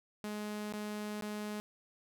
sawtooth tone with dropouts, 210 Hz, G#3, 19 cents sharp, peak -34 dBFS, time 0.24-1.6 s, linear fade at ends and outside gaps 0 ms, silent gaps 0.724-0.737 / 1.21-1.223 s, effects none

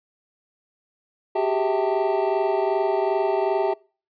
triangle tone cluster, 383 / 405.6 / 651 / 785 / 894 Hz, G4 / G#4 / E5 / G5 / A5, -40 / -41 / -22 / +2 / +27 cents, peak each -22 / -24 / -24 / -28 / -26 dBFS, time 1.35-3.74 s, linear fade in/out 10 ms, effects noise-tail reverb RT60 0.4 s tail -26 dB re dry + resampled to 11025 Hz

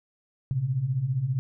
sine beating tone pair, 118.8 / 133.8 Hz, A#2 / C3, +33 / +39 cents, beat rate 15 Hz, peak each -30 / -25 dBFS, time 0.51-1.39 s, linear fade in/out 0 ms, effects none

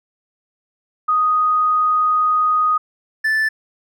sine / triangle tone pair in turn, 1245 / 1755.6 Hz, D#6 / A6, +1 / -4 cents, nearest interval tritone, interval 595 cents, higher second, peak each -13 dBFS, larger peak neither, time 1.08-2.78 / 3.24-3.49 s, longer first, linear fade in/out 10 ms, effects none

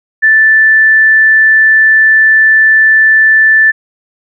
sine tone, 1760 Hz, A6, in tune, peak -3 dBFS, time 0.22-3.72 s, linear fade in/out 20 ms, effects none

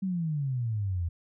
sine exponential sweep, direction down, 196 to 81.9 Hz, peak -27 dBFS, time 0.02-1.09 s, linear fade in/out 10 ms, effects none

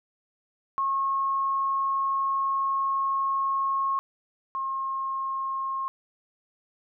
sine tone pair in turn, 1087 / 1073.9 Hz, C#6 / C6, -34 / +45 cents, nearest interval unison, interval 21 cents, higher first, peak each -23 / -27 dBFS, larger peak first, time 0.78-3.99 / 4.55-5.88 s, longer first, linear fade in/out 0 ms, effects none

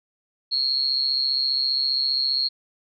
sine tone with amplitude modulation, 4276 Hz, C8, 37 cents sharp, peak -16 dBFS, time 0.51-2.49 s, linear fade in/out 20 ms, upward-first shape sine, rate 135 Hz, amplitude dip 90%, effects none

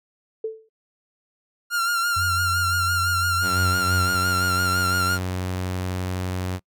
sine tone with exponential decay, 441.6 Hz, A4, 6 cents sharp, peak -21 dBFS, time 0.44-0.69 s, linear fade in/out 5 ms, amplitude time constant 53 ms
45% pulse tone with vibrato, 1391 Hz, F6, 7 cents flat, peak -20 dBFS, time 1.7-5.19 s, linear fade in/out 50 ms, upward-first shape sine, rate 5.9 Hz, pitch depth 40 cents each way
sine tone with pitch glide, 89.5 to 88.78 Hz, F2 to F2, +43 to +29 cents, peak -26 dBFS, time 2.16-4.15 s, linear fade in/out 10 ms, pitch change -14 cents, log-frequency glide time 3.01-3.47 s
sawtooth tone, 91.9 Hz, F#2, 11 cents flat, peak -21 dBFS, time 3.41-6.6 s, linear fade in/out 50 ms
effects noise-tail reverb RT60 0.1 s tail -25 dB re dry

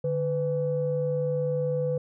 sine tone pair together, 148.09 / 500 Hz, D3 / B4, +15 / +21 cents, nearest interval octave + major sixth, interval 2106 cents, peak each -28 / -25 dBFS, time 0.04-1.98 s, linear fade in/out 5 ms, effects tanh soft clip ceiling -17 dBFS

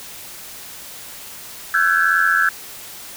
sine tone cluster, 1339 / 1509 / 1591 / 1686 Hz, E6 / F#6 / G6 / G#6, +27 / +34 / +25 / +26 cents, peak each -19 dBFS, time 1.74-2.49 s, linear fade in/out 2 ms, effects white hiss -36 dBFS RMS until 3.16 s

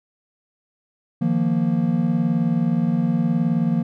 triangle chord, Eb suspended second, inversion none, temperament equal, 155.56 / 174.61 / 233.1 Hz, Eb3 / F3 / Bb3, 0 / 0 / 0 cents, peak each -22 / -19 / -19 dBFS, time 1.21-3.83 s, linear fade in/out 10 ms, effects none

